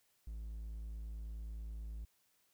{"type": "tone", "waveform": "triangle", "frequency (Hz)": 54.7, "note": "A1", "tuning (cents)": -9, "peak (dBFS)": -40, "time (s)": [0.27, 2.05], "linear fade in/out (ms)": 5, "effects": ["white hiss -75 dBFS RMS until 2.53 s"]}